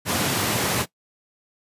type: high-pass noise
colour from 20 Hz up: pink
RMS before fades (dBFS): -23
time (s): 0.05-0.86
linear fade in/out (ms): 50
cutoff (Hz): 100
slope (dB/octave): 24
effects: noise-tail reverb RT60 0.1 s tail -19 dB re dry + resampled to 32000 Hz